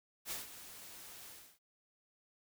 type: noise with ADSR envelope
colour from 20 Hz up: white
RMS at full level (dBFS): -40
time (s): 0.25-1.59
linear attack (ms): 61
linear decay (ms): 150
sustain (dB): -12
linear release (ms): 300
effects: none